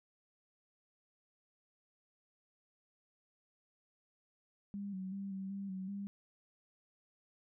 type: tone with pitch steps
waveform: sine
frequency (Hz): 200.9 / 188.1 / 197.1 / 192.2 / 197.5 / 188.4 / 199.8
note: G3 / F#3 / G3 / G3 / G3 / F#3 / G3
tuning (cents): +43 / +29 / +10 / -34 / +13 / +32 / +33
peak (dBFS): -39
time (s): 4.74-6.07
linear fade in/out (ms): 0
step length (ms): 190
effects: none